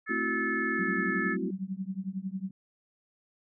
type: harmonic tone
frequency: 434 Hz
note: A4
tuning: 24 cents flat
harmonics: 3 / 4 / 5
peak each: -36 / -30 / -39 dBFS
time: 0.06-1.37 s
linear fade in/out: 50 ms
type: chord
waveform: sine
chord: F# half-diminished seventh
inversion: first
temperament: equal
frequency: 220 / 261.6 / 329.6 / 370 Hz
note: A3 / C4 / E4 / F#4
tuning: 0 / 0 / 0 / 0 cents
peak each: -36 dBFS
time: 0.09-1.51 s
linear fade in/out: 10 ms
type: tone with tremolo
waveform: sine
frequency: 190.6 Hz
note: G3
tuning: 48 cents flat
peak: -28 dBFS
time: 0.79-2.51 s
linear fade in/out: 5 ms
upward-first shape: triangle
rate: 11 Hz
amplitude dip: 100%
effects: none